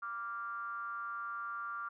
triangle ring-modulated tone, 110 Hz, A2, in tune, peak -33 dBFS, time 0.02-1.89 s, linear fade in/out 10 ms, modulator 1280 Hz, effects none

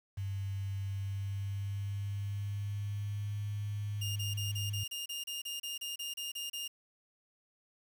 sine tone with pitch glide, 98 to 103.29 Hz, G2 to G#2, 0 to -9 cents, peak -34 dBFS, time 0.17-4.84 s, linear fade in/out 10 ms, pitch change +91 cents, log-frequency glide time 0.87-3.41 s
sawtooth tone bursts, 2825 Hz, F7, 19 cents sharp, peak -34 dBFS, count 15, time 4.01-6.68 s, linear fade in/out 10 ms, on 150 ms, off 30 ms
effects 9-bit

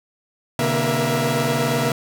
sawtooth tone cluster, 127.7 / 147.3 / 234.1 / 476.4 / 665 Hz, C3 / D3 / A#3 / A#4 / E5, -42 / +6 / +8 / +38 / +15 cents, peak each -21 dBFS, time 0.59-1.92 s, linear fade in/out 2 ms, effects none

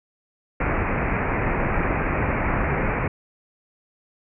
pink low-pass noise, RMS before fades -23 dBFS, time 0.6-3.08 s, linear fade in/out 5 ms, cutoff 2500 Hz, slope 96 dB/octave, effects none

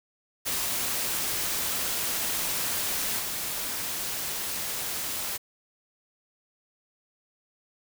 white noise with level steps, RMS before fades -29 / -32 dBFS, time 0.45-5.38 s, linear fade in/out 20 ms, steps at 3.18 s, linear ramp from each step 20 ms, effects none

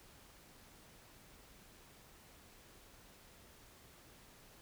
silence, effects pink hiss -61 dBFS RMS until 4.61 s

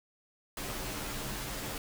pink noise with comb filter, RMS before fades -38 dBFS, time 0.57-1.78 s, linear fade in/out 2 ms, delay 12 ms, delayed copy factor -1, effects none

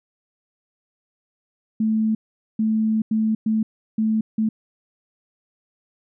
sine tone bursts at uneven times, 219 Hz, A3, 8 cents flat, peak -17 dBFS, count 6, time 1.8-2.15 / 2.59-3.02 / 3.11-3.35 / 3.46-3.63 / 3.98-4.21 / 4.38-4.49 s, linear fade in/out 5 ms, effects none

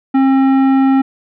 triangle tone with tanh clipping, 268.2 Hz, C4, 43 cents sharp, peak -10 dBFS, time 0.14-1.02 s, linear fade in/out 10 ms, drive 17 dB, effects none

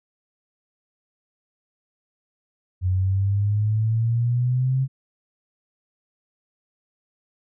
sine exponential sweep, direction up, 90.6 to 134.4 Hz, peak -18 dBFS, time 2.81-4.88 s, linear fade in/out 50 ms, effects none

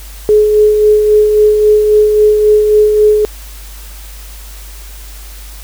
sine tone with tremolo, 423.6 Hz, G#4, 34 cents sharp, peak -3 dBFS, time 0.29-3.25 s, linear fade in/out 0 ms, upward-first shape sine, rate 3.7 Hz, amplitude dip 40%, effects added 50 Hz sine -28 dBFS peak until 5.63 s + white hiss -35 dBFS RMS until 5.63 s

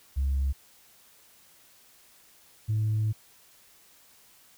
sine tone pair in turn, 68.1 / 108.1 Hz, C#2 / A2, -30 / -30 cents, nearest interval minor sixth, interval 800 cents, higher second, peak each -22 dBFS, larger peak neither, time 0.16-0.53 / 2.68-3.13 s, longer second, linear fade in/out 20 ms, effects tanh soft clip ceiling -21 dBFS + white hiss -58 dBFS RMS until 4.57 s

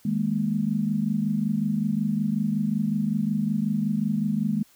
sine chord, D# suspended fourth, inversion none, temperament equal with one note detuned, 159.29 / 207.7 / 233.1 Hz, D#3 / G#3 / A#3, +41 / 0 / 0 cents, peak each -29 / -24 / -28 dBFS, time 0.05-4.63 s, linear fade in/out 5 ms, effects white hiss -58 dBFS RMS until 4.75 s

